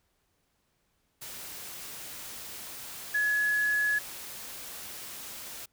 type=tone in noise; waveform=sine; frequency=1693 Hz; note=G#6; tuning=33 cents sharp; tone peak=-24 dBFS; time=3.14-3.99 s; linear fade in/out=10 ms; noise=white; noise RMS=-42 dBFS; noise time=1.21-5.66 s; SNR=+15 dB; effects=pink hiss -74 dBFS RMS until 5.72 s